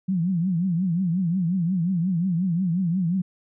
sine tone with vibrato, 177.4 Hz, F3, 27 cents sharp, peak -20 dBFS, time 0.08-3.22 s, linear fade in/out 10 ms, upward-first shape triangle, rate 5.6 Hz, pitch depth 180 cents each way, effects none

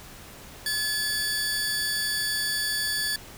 sawtooth tone pair together, 1714 / 4580 Hz, A6 / D8, -46 / -44 cents, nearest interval octave + perfect fourth, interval 1702 cents, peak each -25 dBFS, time 0.66-3.16 s, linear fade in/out 2 ms, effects pink hiss -45 dBFS RMS until 3.37 s

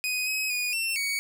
sawtooth tone with pitch steps, 2498 / 2545 / 2462 / 2699 / 2242 Hz, D#7 / D#7 / D#7 / E7 / C#7, +6 / +39 / -19 / +40 / +19 cents, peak -23 dBFS, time 0.04-1.19 s, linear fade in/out 0 ms, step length 230 ms, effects none

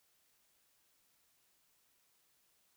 silence, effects white hiss -74 dBFS RMS until 2.76 s

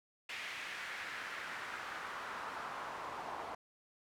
pink noise with band-pass filter sweep, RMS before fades -44 dBFS, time 0.29-3.55 s, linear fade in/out 5 ms, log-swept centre 2300 to 860 Hz, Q 2, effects none

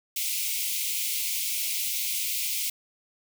white high-pass noise, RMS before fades -29 dBFS, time 0.16-2.7 s, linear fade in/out 5 ms, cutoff 2100 Hz, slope 96 dB/octave, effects none

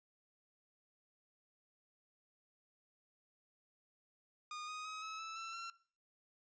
sawtooth tone with pitch steps, 1225 / 1246.4 / 1268.2 / 1290.4 / 1312.9 / 1335.9 / 1359.2 Hz, D#6 / D#6 / D#6 / E6 / E6 / E6 / F6, -27 / +3 / +33 / -37 / -7 / +23 / -47 cents, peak -40 dBFS, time 4.51-5.7 s, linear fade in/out 2 ms, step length 170 ms, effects noise-tail reverb RT60 0.4 s tail -17 dB re dry + resampled to 16000 Hz

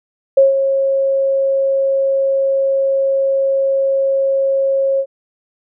sine tone with ADSR envelope, 543 Hz, C#5, 36 cents flat, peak -4 dBFS, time 0.37-5.06 s, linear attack 7 ms, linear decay 150 ms, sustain -8 dB, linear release 65 ms, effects none

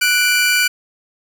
sawtooth tone pair together, 1480 / 2351 Hz, F#6 / D7, 0 / +1 cents, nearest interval minor sixth, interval 801 cents, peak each -12 dBFS, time 0.01-0.68 s, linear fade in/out 10 ms, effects none

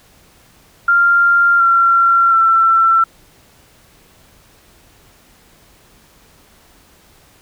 sine tone with pitch steps, 1392 / 1367.3 / 1343 Hz, F6 / F6 / E6, -6 / -37 / +32 cents, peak -8 dBFS, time 0.88-3.04 s, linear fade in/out 5 ms, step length 720 ms, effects pink hiss -49 dBFS RMS until 7.41 s

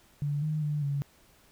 sine tone with pitch steps, 145 / 153.9 / 148.7 / 141.4 Hz, D3 / D#3 / D3 / C#3, -22 / -19 / +22 / +35 cents, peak -27 dBFS, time 0.22-1.02 s, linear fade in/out 0 ms, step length 200 ms, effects pink hiss -61 dBFS RMS until 1.51 s

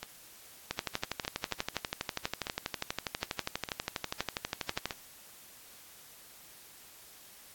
two click trains, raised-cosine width 0.2 ms, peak -19 / -14 dBFS, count 5 / 52, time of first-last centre 0.03-4.908 / 0.71-4.856 s, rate 0.82 / 12.3 Hz, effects white hiss -54 dBFS RMS until 7.54 s + AAC 64 kbps

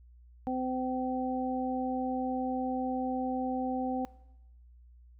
harmonic tone, 256.4 Hz, C4, 35 cents flat, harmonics 1 / 2 / 3, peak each -32 / -38 / -34 dBFS, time 0.47-4.05 s, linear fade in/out 0 ms, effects noise-tail reverb RT60 0.9 s tail -21 dB re dry + added 60 Hz sine -53 dBFS peak until 5.19 s

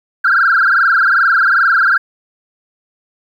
sine tone with frequency modulation, 1480 Hz, F#6, in tune, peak -7 dBFS, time 0.24-1.98 s, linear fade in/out 10 ms, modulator 22.5 Hz, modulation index 6.5, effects tanh soft clip ceiling -4 dBFS + 8-bit

